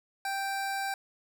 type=tone; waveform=25% pulse; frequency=784 Hz; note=G5; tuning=in tune; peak=-27 dBFS; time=0.25-0.94 s; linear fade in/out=2 ms; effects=none